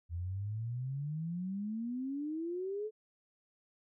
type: exponential sweep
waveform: sine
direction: up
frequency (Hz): 82.41 to 440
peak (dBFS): -35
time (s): 0.09-2.91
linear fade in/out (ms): 50
effects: none